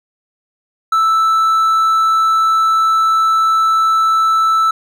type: tone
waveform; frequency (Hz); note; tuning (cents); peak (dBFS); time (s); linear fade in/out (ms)
triangle; 1318.5; E6; 0; -8; 0.92-4.71; 5
effects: none